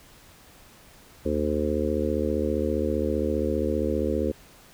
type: harmonic tone with a mistuned harmonic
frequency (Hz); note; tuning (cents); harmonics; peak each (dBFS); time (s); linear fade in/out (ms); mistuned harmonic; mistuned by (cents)
75.1; D2; +39; 1 / 3 / 4 / 5 / 6 / 7; -30 / -30 / -30 / -30 / -30 / -30; 1.25-4.32; 10; 1; +50
effects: pink hiss -52 dBFS RMS until 4.73 s